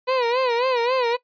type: tone with vibrato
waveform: 30% pulse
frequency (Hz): 493.9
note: B4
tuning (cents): 0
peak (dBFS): -16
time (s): 0.07-1.17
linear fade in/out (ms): 20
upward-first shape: sine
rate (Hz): 3.7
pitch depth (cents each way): 110
effects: noise-tail reverb RT60 0.1 s tail -19 dB re dry + resampled to 11025 Hz